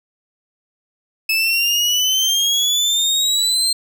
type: exponential sweep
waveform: 30% pulse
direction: up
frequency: 2600 to 4186 Hz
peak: -12 dBFS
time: 1.29-3.73 s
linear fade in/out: 5 ms
effects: none